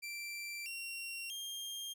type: tone with pitch steps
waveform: sawtooth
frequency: 2349 / 2745 / 3209 Hz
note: D7 / F7 / G7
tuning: 0 / -31 / +40 cents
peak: -38 dBFS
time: 0.02-1.94 s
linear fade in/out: 20 ms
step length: 640 ms
effects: none